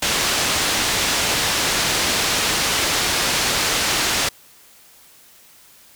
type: low-pass noise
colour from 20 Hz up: white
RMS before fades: -20 dBFS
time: 0.02-4.29 s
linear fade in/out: 5 ms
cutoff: 5900 Hz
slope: 12 dB/octave
effects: white hiss -49 dBFS RMS until 5.95 s